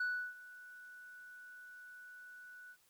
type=tone with ADSR envelope; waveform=sine; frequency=1480 Hz; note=F#6; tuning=in tune; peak=-30 dBFS; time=0-2.77 s; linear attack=6 ms; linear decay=330 ms; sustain=-21 dB; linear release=63 ms; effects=tanh soft clip ceiling -32 dBFS + white hiss -71 dBFS RMS until 2.89 s